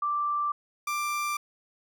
sine / 30% pulse tone pair in turn, 1174.7 / 1181.5 Hz, D6 / D6, 0 / +10 cents, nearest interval unison, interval 10 cents, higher second, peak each -25 / -25 dBFS, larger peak neither, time 0.02-0.52 / 0.87-1.37 s, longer neither, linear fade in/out 5 ms, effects none

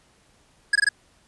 square tone bursts, 1665 Hz, G#6, 4 cents sharp, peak -16 dBFS, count 4, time 0.73-0.89 s, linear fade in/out 5 ms, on 25 ms, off 20 ms, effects pink hiss -60 dBFS RMS until 1.27 s + resampled to 24000 Hz

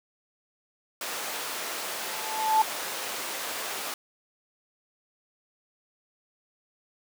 pink high-pass noise, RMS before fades -34 dBFS, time 1.01-3.94 s, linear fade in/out 2 ms, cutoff 550 Hz, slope 12 dB/octave
sine tone with exponential growth, 874 Hz, A5, 12 cents flat, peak -16 dBFS, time 1.93-2.62 s, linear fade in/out 5 ms, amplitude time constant 150 ms
effects none

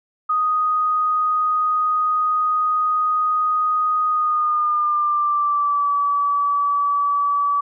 sine tone with pitch glide, 1244.5 to 1147.8 Hz, D#6 to D6, 0 to -40 cents, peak -16 dBFS, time 0.29-7.61 s, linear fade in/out 10 ms, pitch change -140 cents, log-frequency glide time 4.07-5.92 s, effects none

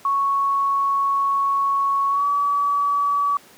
sine tone with pitch glide, 1108.7 to 1142.5 Hz, C#6 to D6, 0 to -48 cents, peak -17 dBFS, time 0.05-3.37 s, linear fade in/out 2 ms, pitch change +52 cents, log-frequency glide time 2.09-2.26 s, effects pink hiss -48 dBFS RMS until 3.57 s + high-pass 200 Hz 12 dB/octave

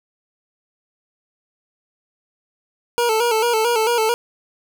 25% pulse tone with vibrato, 457.8 Hz, A#4, 31 cents flat, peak -12 dBFS, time 2.98-4.14 s, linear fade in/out 0 ms, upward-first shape square, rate 4.5 Hz, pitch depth 70 cents each way, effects none

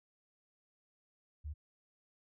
sine tone, 75 Hz, D2, 37 cents sharp, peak -39 dBFS, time 1.44-1.54 s, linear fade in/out 20 ms, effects none

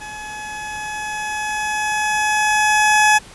20% pulse tone with level ramp, 849 Hz, G#5, 38 cents sharp, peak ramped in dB -26 to -5 dBFS, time 0-3.19 s, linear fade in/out 20 ms, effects pink hiss -41 dBFS RMS until 3.34 s + resampled to 24000 Hz

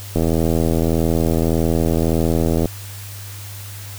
click train, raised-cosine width 2 ms, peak -5 dBFS, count 205, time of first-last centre 0.16-2.657 s, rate 81.7 Hz, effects added 100 Hz sine -32 dBFS peak until 3.98 s + white hiss -37 dBFS RMS until 3.98 s

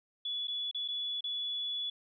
sine tone with dropouts, 3419 Hz, G#7, 50 cents sharp, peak -33 dBFS, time 0.25-1.9 s, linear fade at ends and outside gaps 5 ms, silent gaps 0.473-0.48 / 0.713-0.746 / 0.879-0.884 / 1.208-1.24 s, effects none

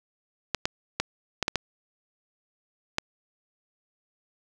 clicks, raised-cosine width 0.2 ms, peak -7 dBFS, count 7, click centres 0.547 / 0.655 / 1 / 1.427 / 1.481 / 1.557 / 2.984 s, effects none

